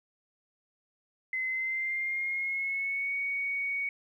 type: tone with pitch glide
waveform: sine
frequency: 2050 to 2236 Hz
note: C7 to C#7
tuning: -36 to +14 cents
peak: -29 dBFS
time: 1.33-3.89 s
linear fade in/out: 2 ms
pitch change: +150 cents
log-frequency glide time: 1.48-3.14 s
effects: 11-bit